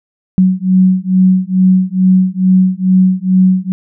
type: beating tone pair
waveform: sine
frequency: 185 / 187.3 Hz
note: F#3 / F#3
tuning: 0 / +21 cents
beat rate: 2.3 Hz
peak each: -10 dBFS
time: 0.38-3.72 s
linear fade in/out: 0 ms
effects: none